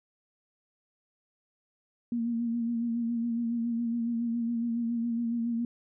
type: tone with vibrato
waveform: sine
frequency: 233.6 Hz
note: A#3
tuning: 4 cents sharp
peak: -27 dBFS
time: 2.12-5.65 s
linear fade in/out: 2 ms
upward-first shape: sine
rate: 7.2 Hz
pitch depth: 36 cents each way
effects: none